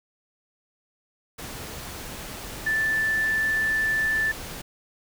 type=tone in noise; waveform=sine; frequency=1760 Hz; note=A6; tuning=in tune; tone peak=-21 dBFS; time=2.66-4.32 s; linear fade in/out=10 ms; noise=pink; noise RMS=-37 dBFS; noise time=1.38-4.62 s; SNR=+13 dB; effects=none

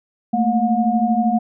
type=tone cluster; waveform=sine; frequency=218.3 / 231 / 720 Hz; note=A3 / A#3 / F#5; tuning=-13 / -16 / -47 cents; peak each=-19 dBFS; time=0.33-1.39 s; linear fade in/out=10 ms; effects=none

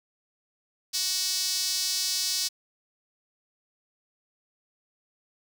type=tone with high-pass filter; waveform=sawtooth; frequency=373.3 Hz; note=F#4; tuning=15 cents sharp; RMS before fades=-28 dBFS; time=0.93-2.49 s; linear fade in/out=20 ms; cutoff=4900 Hz; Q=2.7; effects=none

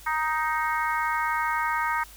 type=harmonic tone; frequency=311.9 Hz; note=D#4; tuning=4 cents sharp; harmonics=3 / 4 / 5 / 6 / 7; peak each=-27 / -29 / -31 / -33 / -34 dBFS; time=0.06-2.04 s; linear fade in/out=10 ms; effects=added 50 Hz sine -49 dBFS peak until 2.16 s + white hiss -49 dBFS RMS until 2.16 s

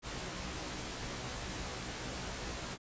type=noise with comb filter; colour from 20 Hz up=pink; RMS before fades=-41 dBFS; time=0.02-2.78 s; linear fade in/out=50 ms; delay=16 ms; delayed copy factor=+0.8; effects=resampled to 16000 Hz

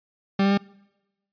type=tone with pitch steps; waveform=40% pulse; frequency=196 / 197.93 / 199.89 Hz; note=G3 / G3 / G3; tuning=0 / +17 / +34 cents; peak=-17 dBFS; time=0.39-0.576 s; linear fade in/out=5 ms; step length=62 ms; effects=noise-tail reverb RT60 1.0 s tail -25 dB re dry + resampled to 11025 Hz

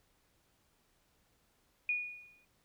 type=tone with exponential decay; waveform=sine; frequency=2454 Hz; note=D#7; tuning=25 cents flat; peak=-28 dBFS; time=1.89-2.45 s; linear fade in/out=2 ms; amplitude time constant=120 ms; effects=pink hiss -73 dBFS RMS until 2.64 s

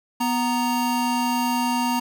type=tone pair together; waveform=square; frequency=246.9 / 932.2 Hz; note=B3 / A#5; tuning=0 / 0 cents; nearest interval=octave + major seventh; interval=2300 cents; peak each=-24 dBFS; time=0.2-2 s; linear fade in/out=10 ms; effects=none

